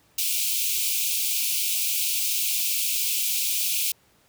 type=high-pass noise; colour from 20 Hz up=white; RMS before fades=-25 dBFS; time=0.18-3.92 s; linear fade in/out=5 ms; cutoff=2300 Hz; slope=96 dB/octave; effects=pink hiss -61 dBFS RMS until 4.28 s + high-pass 60 Hz 12 dB/octave